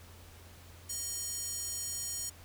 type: tone with high-pass filter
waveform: square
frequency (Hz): 622.3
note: D#5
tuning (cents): 0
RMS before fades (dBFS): -38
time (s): 0.89-2.3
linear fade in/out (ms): 10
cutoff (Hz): 6900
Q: 2.9
effects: added 86 Hz sine -53 dBFS peak until 2.44 s + pink hiss -56 dBFS RMS until 2.44 s